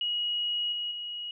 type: tone with level steps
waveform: sine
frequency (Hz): 2900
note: F#7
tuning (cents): -35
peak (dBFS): -27 / -30 / -34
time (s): 0.01-1.31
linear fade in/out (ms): 2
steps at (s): 0.72 / 0.91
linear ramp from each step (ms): 5
effects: none